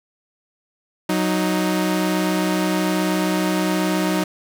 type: tone pair together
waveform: sawtooth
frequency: 184.98 / 311.1 Hz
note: F#3 / D#4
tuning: 0 / 0 cents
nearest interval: major sixth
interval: 900 cents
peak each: -17 dBFS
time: 1.09-4.24 s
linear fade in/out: 5 ms
effects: none